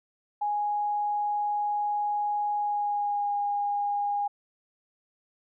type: tone with pitch glide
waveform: sine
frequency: 829 to 816.6 Hz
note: G#5 to G#5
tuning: -3 to -29 cents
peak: -25 dBFS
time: 0.41-4.28 s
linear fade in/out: 10 ms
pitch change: -26 cents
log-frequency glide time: 2.57-3.34 s
effects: none